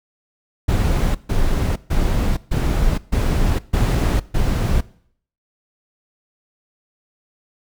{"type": "noise bursts", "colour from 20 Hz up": "brown", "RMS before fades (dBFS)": -17, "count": 7, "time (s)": [0.68, 4.81], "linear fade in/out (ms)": 10, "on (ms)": 470, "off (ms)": 140, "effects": ["noise-tail reverb RT60 0.6 s tail -20 dB re dry"]}